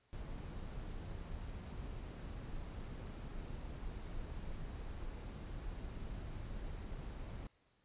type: noise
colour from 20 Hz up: brown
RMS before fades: -45 dBFS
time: 0.13-7.47 s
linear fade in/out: 0 ms
effects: pink hiss -75 dBFS RMS until 7.84 s + resampled to 8000 Hz